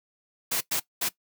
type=noise bursts at uneven times; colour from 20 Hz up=white; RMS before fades=-27 dBFS; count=3; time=0.51-0.61 / 0.71-0.8 / 1.01-1.09 s; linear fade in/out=10 ms; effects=noise-tail reverb RT60 0.1 s tail -18 dB re dry + high-pass 100 Hz 12 dB/octave